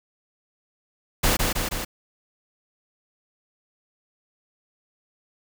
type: noise with echo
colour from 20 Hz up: pink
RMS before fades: -20 dBFS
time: 1.23-1.37 s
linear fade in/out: 10 ms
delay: 160 ms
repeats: 3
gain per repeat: -3 dB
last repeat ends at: 1.85 s
effects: none